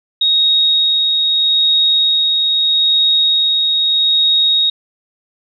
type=tone with tremolo; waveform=sine; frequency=3758 Hz; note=A#7; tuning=13 cents sharp; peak=-9 dBFS; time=0.21-4.7 s; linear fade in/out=5 ms; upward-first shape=sine; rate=0.79 Hz; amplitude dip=25%; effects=none